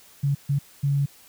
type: tone bursts at uneven times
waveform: sine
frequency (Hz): 140.9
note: C#3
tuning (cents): +29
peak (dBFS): -19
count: 3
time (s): 0.23-0.35 / 0.49-0.59 / 0.83-1.06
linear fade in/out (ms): 10
effects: white hiss -52 dBFS RMS until 1.28 s